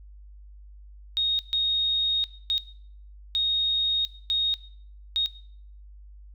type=tone bursts at uneven times; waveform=sine; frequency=3729 Hz; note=A#7; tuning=in tune; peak=-21 dBFS; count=6; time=1.17-1.39 / 1.53-2.24 / 2.5-2.58 / 3.35-4.05 / 4.3-4.54 / 5.16-5.26 s; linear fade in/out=0 ms; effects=noise-tail reverb RT60 0.6 s tail -19 dB re dry + added 50 Hz sine -44 dBFS peak until 6.34 s